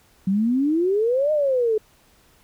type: exponential two-way sweep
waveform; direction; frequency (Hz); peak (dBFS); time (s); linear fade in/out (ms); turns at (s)
sine; up then down; 185 to 621 to 423.2; -17; 0.27-1.78; 5; 1.32
effects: pink hiss -57 dBFS RMS until 2.43 s